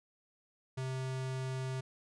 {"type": "tone", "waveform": "square", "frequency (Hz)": 130.81, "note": "C3", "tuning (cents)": 0, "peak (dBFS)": -36, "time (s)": [0.77, 1.81], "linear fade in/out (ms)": 10, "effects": ["resampled to 22050 Hz"]}